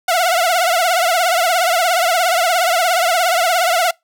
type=tone with vibrato; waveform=sawtooth; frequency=698.5 Hz; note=F5; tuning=in tune; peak=-9 dBFS; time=0.08-3.91 s; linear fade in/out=5 ms; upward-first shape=triangle; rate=17 Hz; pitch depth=140 cents each way; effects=noise-tail reverb RT60 0.2 s tail -26 dB re dry